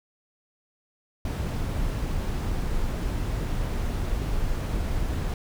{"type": "noise", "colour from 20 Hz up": "brown", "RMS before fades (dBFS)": -27, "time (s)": [1.25, 5.34], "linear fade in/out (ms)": 2, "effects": []}